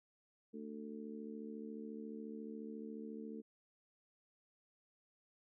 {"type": "harmonic tone", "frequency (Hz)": 74.2, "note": "D2", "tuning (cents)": 18, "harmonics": [3, 4, 5, 6], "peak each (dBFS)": [-47, -51, -57, -51], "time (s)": [0.53, 3.42], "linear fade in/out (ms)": 20, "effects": []}